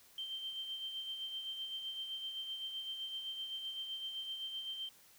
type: tone with tremolo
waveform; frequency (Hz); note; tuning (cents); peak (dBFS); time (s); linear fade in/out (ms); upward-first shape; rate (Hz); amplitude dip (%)
sine; 3133; G7; -2; -38; 0.18-4.89; 2; sine; 7.8; 45
effects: white hiss -63 dBFS RMS until 5.18 s